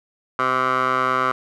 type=tone with band-pass filter; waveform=15% pulse; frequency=129.1 Hz; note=C3; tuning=23 cents flat; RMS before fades=-20 dBFS; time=0.39-1.32 s; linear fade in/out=2 ms; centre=1200 Hz; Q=3.1; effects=none